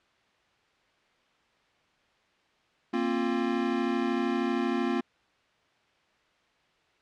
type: chord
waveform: square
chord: Bb suspended second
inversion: none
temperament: equal with one note detuned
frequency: 233.1 / 266 / 349.2 Hz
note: Bb3 / C4 / F4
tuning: 0 / +29 / 0 cents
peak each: -31 dBFS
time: 2.93-5.01 s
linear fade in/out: 10 ms
effects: white hiss -66 dBFS RMS until 7.01 s + low-pass 3000 Hz 12 dB/octave